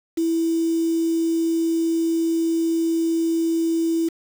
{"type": "tone with quantisation", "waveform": "sine", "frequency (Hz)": 329.6, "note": "E4", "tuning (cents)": 0, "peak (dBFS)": -18, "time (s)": [0.17, 4.09], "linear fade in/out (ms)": 10, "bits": 6, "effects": []}